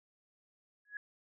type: tone with exponential growth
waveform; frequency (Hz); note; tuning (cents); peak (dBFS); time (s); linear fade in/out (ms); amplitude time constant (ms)
sine; 1676; G#6; +15; -35; 0.85-0.97; 2; 25
effects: none